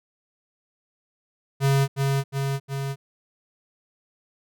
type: tone with echo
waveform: square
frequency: 137.5 Hz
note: C#3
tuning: 14 cents flat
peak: -18 dBFS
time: 1.6-1.88 s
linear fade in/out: 50 ms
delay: 360 ms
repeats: 3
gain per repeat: -3 dB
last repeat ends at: 2.96 s
effects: none